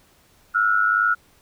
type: tone pair together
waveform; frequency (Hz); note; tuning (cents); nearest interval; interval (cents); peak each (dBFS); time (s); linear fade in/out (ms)
sine; 1333.7 / 1436; E6 / F6; +20 / +48; minor second; 128; -20 / -18; 0.54-1.15; 20
effects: pink hiss -57 dBFS RMS until 1.41 s